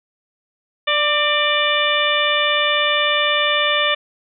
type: harmonic tone with a mistuned harmonic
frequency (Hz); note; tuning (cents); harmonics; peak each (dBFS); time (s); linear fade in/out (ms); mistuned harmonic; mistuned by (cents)
590; D5; +8; 1 / 2 / 3 / 4 / 5 / 6; -22 / -22 / -22 / -22 / -22 / -22; 0.87-3.95; 10; 3; +33
effects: none